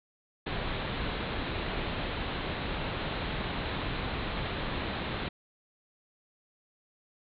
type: low-pass noise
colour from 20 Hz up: pink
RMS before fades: -34 dBFS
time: 0.46-5.29 s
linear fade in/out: 10 ms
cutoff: 4100 Hz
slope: 96 dB/octave
effects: none